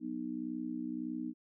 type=harmonic tone; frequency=61.74 Hz; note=B1; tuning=in tune; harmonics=3 / 4 / 5; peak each=-47 / -39 / -39 dBFS; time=0-1.34 s; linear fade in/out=50 ms; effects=none

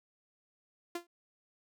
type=tone with exponential decay; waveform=sawtooth; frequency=345.6 Hz; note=F4; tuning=18 cents flat; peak=-29 dBFS; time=0.95-1.07 s; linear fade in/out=5 ms; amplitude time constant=24 ms; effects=none

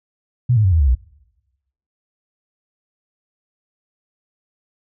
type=tone with pitch steps; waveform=sine; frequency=123.47 / 107.49 / 93.57 / 81.46 / 70.91 / 61.73 Hz; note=B2 / A2 / F#2 / E2 / C#2 / B1; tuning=0 / -40 / +20 / -20 / +40 / 0 cents; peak=-11 dBFS; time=0.49-0.952 s; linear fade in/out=10 ms; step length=77 ms; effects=noise-tail reverb RT60 1.0 s tail -23 dB re dry

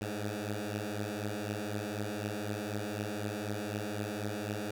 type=beating tone pair; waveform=10% pulse; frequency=102.7 / 106.7 Hz; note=G#2 / G#2; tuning=-19 / +47 cents; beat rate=4 Hz; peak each=-29 / -30 dBFS; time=0.01-4.71 s; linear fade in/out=5 ms; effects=none

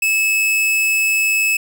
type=tone; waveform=45% pulse; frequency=2599 Hz; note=E7; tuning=25 cents flat; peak=-14 dBFS; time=0.02-1.57 s; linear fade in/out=5 ms; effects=none

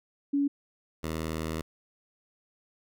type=tone pair in turn; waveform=sine / 10% pulse; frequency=282.9 / 79.73 Hz; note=C#4 / D#2; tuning=+35 / +43 cents; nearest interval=octave + minor seventh; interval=2192 cents; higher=first; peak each=-23 dBFS; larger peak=neither; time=0.33-0.48 / 1.03-1.62 s; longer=second; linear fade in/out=10 ms; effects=none

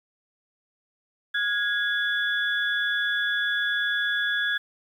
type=tone cluster; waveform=sine; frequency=1436 / 1657 / 3429 Hz; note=F6 / G#6 / A7; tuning=+48 / -4 / -45 cents; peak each=-31 / -24 / -30 dBFS; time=1.34-4.58 s; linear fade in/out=10 ms; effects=9-bit

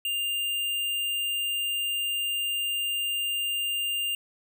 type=tone; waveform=square; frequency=2800 Hz; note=F7; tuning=4 cents sharp; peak=-27 dBFS; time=0.05-4.15 s; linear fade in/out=2 ms; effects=none

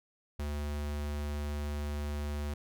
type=tone; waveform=square; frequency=73.42 Hz; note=D2; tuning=in tune; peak=-34 dBFS; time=0.39-2.54 s; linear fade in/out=5 ms; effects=none

